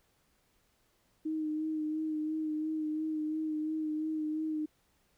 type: tone with vibrato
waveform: sine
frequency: 310.5 Hz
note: D#4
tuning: 3 cents flat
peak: -31 dBFS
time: 1.25-4.66 s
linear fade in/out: 10 ms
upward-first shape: sine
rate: 2.9 Hz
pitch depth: 26 cents each way
effects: pink hiss -72 dBFS RMS until 5.17 s